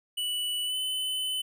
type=tone with pitch glide; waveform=square; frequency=2960 to 3024 Hz; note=F#7 to F#7; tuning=0 to +37 cents; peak=-29 dBFS; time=0.17-1.42 s; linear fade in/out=10 ms; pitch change=+37 cents; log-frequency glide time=0.65-0.76 s; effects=none